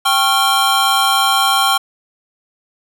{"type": "tone cluster", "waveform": "square", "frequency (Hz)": [786, 1093, 1376, 3162], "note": ["G5", "C#6", "F6", "G7"], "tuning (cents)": [4, -25, -26, 14], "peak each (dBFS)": -18, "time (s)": [0.05, 1.78], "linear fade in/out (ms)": 10, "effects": []}